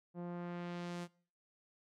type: tone with low-pass filter sweep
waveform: sawtooth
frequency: 174.61 Hz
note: F3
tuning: in tune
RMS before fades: -43 dBFS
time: 0.14-1.08 s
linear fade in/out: 50 ms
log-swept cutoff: 680 to 10000 Hz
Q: 0.8
effects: noise-tail reverb RT60 0.5 s tail -23 dB re dry